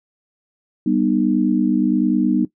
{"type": "chord", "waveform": "sine", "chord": "G augmented", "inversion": "none", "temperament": "just", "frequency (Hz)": [196, 245, 306.2], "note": ["G3", "B3", "D#4"], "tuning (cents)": [0, -14, -28], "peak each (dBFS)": [-20, -18, -18], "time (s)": [0.86, 2.45], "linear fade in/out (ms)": 5, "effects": ["noise-tail reverb RT60 0.1 s tail -17 dB re dry"]}